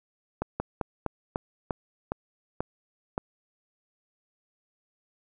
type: slowing click train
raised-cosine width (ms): 1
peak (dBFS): -14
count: 9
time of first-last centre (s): 0.42-3.179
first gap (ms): 180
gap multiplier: 1.18
effects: none